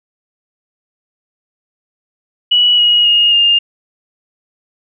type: tone with pitch steps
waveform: sine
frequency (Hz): 2936 / 2896 / 2856 / 2816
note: F#7 / F#7 / F7 / F7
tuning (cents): -14 / -38 / +38 / +14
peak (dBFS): -7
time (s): 2.51-3.59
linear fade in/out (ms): 10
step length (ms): 270
effects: none